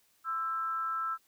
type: tone with amplitude modulation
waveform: sine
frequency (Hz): 1324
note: E6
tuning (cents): +7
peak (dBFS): -28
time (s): 0.24-1.18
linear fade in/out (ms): 50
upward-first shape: sine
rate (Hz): 282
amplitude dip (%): 55
effects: white hiss -69 dBFS RMS until 1.27 s